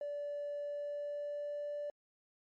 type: tone with pitch glide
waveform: triangle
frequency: 580 to 584.7 Hz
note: D5 to D5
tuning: -22 to -8 cents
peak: -34 dBFS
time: 0.01-1.9 s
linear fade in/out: 2 ms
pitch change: +14 cents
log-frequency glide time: 0.61-1.77 s
effects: tanh soft clip ceiling -34 dBFS + MP3 48 kbps